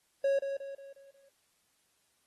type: tone with echo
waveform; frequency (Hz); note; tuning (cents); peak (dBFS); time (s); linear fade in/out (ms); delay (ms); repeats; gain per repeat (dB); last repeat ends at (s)
triangle; 551; C#5; -11; -23; 0.24-0.39; 5; 180; 5; -7; 1.29
effects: white hiss -73 dBFS RMS until 2.26 s + AAC 32 kbps